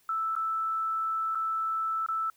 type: tone with dropouts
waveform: sine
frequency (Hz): 1318.5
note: E6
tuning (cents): 0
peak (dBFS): -27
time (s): 0.09-2.3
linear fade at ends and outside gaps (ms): 2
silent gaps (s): 0.353-0.363 / 1.349-1.354 / 2.063-2.086
effects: white hiss -66 dBFS RMS until 2.36 s